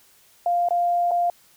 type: tone with dropouts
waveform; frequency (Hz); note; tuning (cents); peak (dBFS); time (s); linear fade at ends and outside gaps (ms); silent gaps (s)
sine; 698.5; F5; 0; -18; 0.46-1.3; 2; 0.687-0.707 / 1.11-1.115
effects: white hiss -56 dBFS RMS until 1.56 s